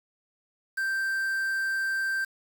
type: tone with quantisation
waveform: triangle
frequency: 1568 Hz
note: G6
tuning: in tune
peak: -24 dBFS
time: 0.77-2.25 s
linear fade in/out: 10 ms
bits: 7
effects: none